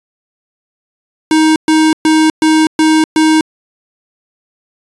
square tone bursts, 314.2 Hz, D#4, 17 cents sharp, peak -7 dBFS, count 6, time 1.31-3.41 s, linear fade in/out 2 ms, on 250 ms, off 120 ms, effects resampled to 24000 Hz

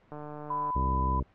click train, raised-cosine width 1 ms, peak -28 dBFS, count 88, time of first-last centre 0.12-0.704 s, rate 149 Hz
sine tone, 1000 Hz, B5, 21 cents sharp, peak -28 dBFS, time 0.5-1.2 s, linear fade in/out 5 ms
harmonic tone, 65.41 Hz, C2, in tune, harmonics 1 / 2 / 3 / 4 / 5 / 6 / 7 / 9, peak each -28 / -34 / -38 / -40 / -42 / -44 / -45 / -47 dBFS, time 0.75-1.23 s, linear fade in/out 10 ms
effects pink hiss -62 dBFS RMS until 1.34 s + low-pass 2000 Hz 12 dB/octave

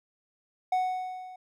triangle tone with level ramp, 740 Hz, F#5, in tune, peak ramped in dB -20 to -41 dBFS, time 0.72-1.36 s, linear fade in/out 5 ms, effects none

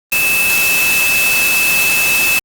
sine tone in noise, 2618 Hz, E7, 13 cents flat, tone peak -12 dBFS, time 0.12-2.39 s, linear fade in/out 2 ms, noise white, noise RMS -17 dBFS, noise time 0.12-2.39 s, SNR +2 dB, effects Opus 24 kbps

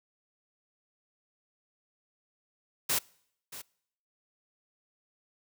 white noise with echo, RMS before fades -28 dBFS, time 2.89-2.99 s, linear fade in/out 10 ms, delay 630 ms, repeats 1, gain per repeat -15 dB, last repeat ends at 3.62 s, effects noise-tail reverb RT60 0.7 s tail -25 dB re dry + high-pass 80 Hz 12 dB/octave

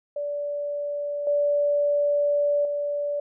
sine tone with level steps, 580 Hz, D5, 22 cents flat, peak -26 / -19 / -24 dBFS, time 0.16-3.2 s, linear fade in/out 5 ms, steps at 1.27 / 2.65 s, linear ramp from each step 2 ms, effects none

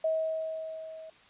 sine tone with level ramp, 639 Hz, D#5, 46 cents sharp, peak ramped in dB -24 to -43 dBFS, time 0.04-1.1 s, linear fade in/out 5 ms, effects white hiss -58 dBFS RMS until 1.29 s + resampled to 8000 Hz

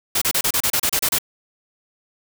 white noise bursts, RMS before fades -19 dBFS, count 11, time 0.15-1.186 s, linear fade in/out 5 ms, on 66 ms, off 31 ms, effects none

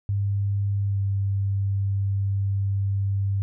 sine tone with pitch glide, 100.1 to 98.66 Hz, G2 to G2, +37 to +12 cents, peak -21 dBFS, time 0.09-3.42 s, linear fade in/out 0 ms, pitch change -25 cents, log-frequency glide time 0.88-0.98 s, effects none

